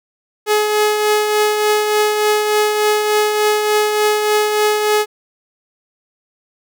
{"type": "tone with tremolo", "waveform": "sawtooth", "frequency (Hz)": 422.9, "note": "G#4", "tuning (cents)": 31, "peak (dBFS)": -7, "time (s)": [0.46, 5.06], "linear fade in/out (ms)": 50, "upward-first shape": "triangle", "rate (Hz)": 3.4, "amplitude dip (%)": 45, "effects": []}